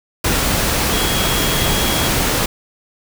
sine tone in noise, 3300 Hz, G#7, 12 cents flat, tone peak -24 dBFS, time 0.93-2.08 s, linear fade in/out 5 ms, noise pink, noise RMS -17 dBFS, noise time 0.24-2.46 s, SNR -10 dB, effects none

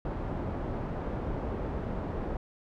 pink low-pass noise, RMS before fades -34 dBFS, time 0.05-2.37 s, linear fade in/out 2 ms, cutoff 830 Hz, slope 12 dB/octave, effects none

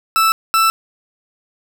40% pulse tone pair in turn, 1318.5 / 1325.7 Hz, E6 / E6, 0 / +9 cents, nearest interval unison, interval 9 cents, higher second, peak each -10 dBFS, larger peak neither, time 0.16-0.32 / 0.54-0.7 s, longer neither, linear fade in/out 0 ms, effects none

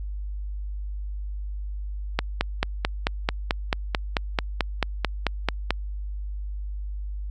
click train, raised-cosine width 0.3 ms, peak -5 dBFS, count 17, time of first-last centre 2.19-5.706 s, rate 4.55 Hz, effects added 50 Hz sine -29 dBFS peak until 7.3 s

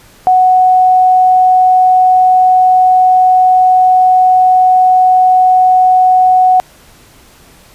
sine tone, 740 Hz, F#5, in tune, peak -4 dBFS, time 0.27-6.6 s, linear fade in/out 0 ms, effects pink hiss -42 dBFS RMS until 7.74 s + resampled to 32000 Hz

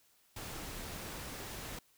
pink noise, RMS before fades -44 dBFS, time 0.36-1.79 s, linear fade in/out 5 ms, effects white hiss -69 dBFS RMS until 1.97 s

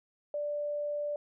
sine tone, 587.3 Hz, D5, in tune, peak -31 dBFS, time 0.34-1.16 s, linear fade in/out 2 ms, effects none

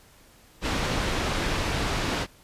pink low-pass noise, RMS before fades -27 dBFS, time 0.61-2.27 s, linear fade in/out 50 ms, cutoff 4900 Hz, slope 12 dB/octave, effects pink hiss -55 dBFS RMS until 2.43 s + resampled to 32000 Hz

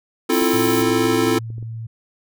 square chord, F major seventh, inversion second, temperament equal with one note detuned, 261.6 / 327 / 349.2 / 440 Hz, C4 / E4 / F4 / A4, 0 / -14 / 0 / 0 cents, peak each -22 dBFS, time 0.29-1.39 s, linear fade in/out 10 ms
violet noise, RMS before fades -28 dBFS, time 0.32-0.83 s, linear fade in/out 10 ms
clicks, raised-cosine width 3 ms, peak -27 dBFS, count 12, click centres 0.422 / 0.535 / 0.686 / 0.814 / 0.89 / 0.985 / 1.043 / 1.133 / 1.273 / 1.503 / 1.582 / 1.627 s
sine tone, 113.3 Hz, A#2, 49 cents flat, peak -27 dBFS, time 0.53-1.87 s, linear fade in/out 10 ms
effects none

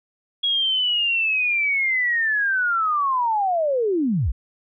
sine linear sweep, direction down, 3330 to 41.2 Hz, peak -18 dBFS, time 0.43-4.32 s, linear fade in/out 10 ms, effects none

